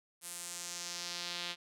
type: tone with band-pass filter sweep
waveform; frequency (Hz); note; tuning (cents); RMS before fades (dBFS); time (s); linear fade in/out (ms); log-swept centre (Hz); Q
sawtooth; 174.61; F3; 0; -42; 0.21-1.56; 50; 9900 to 3500; 1.9
effects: none